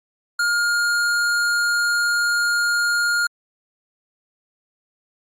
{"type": "tone", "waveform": "square", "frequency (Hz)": 1417, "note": "F6", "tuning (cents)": 25, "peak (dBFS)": -18, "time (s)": [0.39, 3.27], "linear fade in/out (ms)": 5, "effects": ["low-pass 11000 Hz 12 dB/octave", "Opus 48 kbps"]}